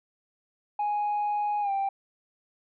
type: tone with pitch glide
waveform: sine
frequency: 830.6 to 786.7 Hz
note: G#5 to G5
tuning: 0 to +6 cents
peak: -23 dBFS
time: 0.79-1.89 s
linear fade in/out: 5 ms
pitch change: -94 cents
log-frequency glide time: 1.61-1.71 s
effects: tanh soft clip ceiling -23 dBFS